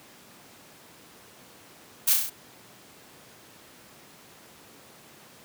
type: noise with echo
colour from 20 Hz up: blue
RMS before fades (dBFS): -21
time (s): 2.07-2.14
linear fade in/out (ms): 10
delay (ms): 32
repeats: 5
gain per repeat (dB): -3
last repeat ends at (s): 2.3
effects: pink hiss -51 dBFS RMS until 5.44 s + high-pass 150 Hz 12 dB/octave